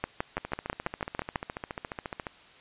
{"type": "two click trains", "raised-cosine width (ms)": 0.5, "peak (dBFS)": [-19, -13], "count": [28, 9], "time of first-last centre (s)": [[0.38, 2.268], [0.04, 1.358]], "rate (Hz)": [14.3, 6.07], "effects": ["white hiss -54 dBFS RMS until 2.6 s", "resampled to 8000 Hz"]}